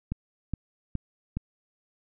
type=click train; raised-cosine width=5 ms; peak=-17 dBFS; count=4; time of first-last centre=0.12-1.37 s; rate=2.4 Hz; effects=none